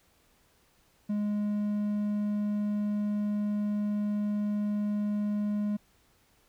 triangle tone, 207.7 Hz, G#3, in tune, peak -25 dBFS, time 1.09-5.77 s, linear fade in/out 10 ms, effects pink hiss -66 dBFS RMS until 6.48 s

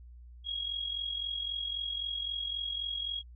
sine tone with amplitude modulation, 3296 Hz, G#7, 14 cents flat, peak -30 dBFS, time 0.44-3.23 s, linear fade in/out 50 ms, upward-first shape sine, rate 43.8 Hz, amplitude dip 65%, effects added 60 Hz sine -48 dBFS peak until 3.35 s

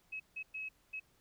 sine tone bursts at uneven times, 2568 Hz, E7, 46 cents flat, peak -39 dBFS, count 4, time 0.12-0.2 / 0.36-0.43 / 0.54-0.69 / 0.93-1 s, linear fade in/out 10 ms, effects pink hiss -71 dBFS RMS until 1.2 s

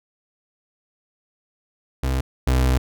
35% pulse tone pair in turn, 65.41 / 64.06 Hz, C2 / C2, 0 / -36 cents, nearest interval unison, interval 36 cents, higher first, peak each -18 / -14 dBFS, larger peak second, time 2.03-2.21 / 2.47-2.78 s, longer second, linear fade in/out 5 ms, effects none

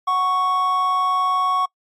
triangle tone pair together, 740 / 1108.7 Hz, F#5 / C#6, 0 / 0 cents, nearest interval perfect fifth, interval 700 cents, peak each -23 / -15 dBFS, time 0.07-1.66 s, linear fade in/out 10 ms, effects noise-tail reverb RT60 0.1 s tail -25 dB re dry + MP3 64 kbps

